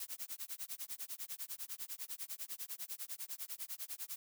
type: noise with tremolo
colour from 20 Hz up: blue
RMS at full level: -42 dBFS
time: 0-4.16 s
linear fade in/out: 2 ms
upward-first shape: sine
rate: 10 Hz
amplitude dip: 100%
effects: none